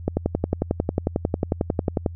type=click train; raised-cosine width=2 ms; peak=-7 dBFS; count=23; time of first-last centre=0.08-2.062 s; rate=11.1 Hz; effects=added 85 Hz sine -33 dBFS peak until 2.15 s